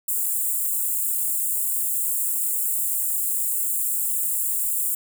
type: high-pass noise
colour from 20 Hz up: white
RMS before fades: -24 dBFS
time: 0.08-4.95 s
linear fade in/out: 5 ms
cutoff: 7300 Hz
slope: 96 dB/octave
effects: none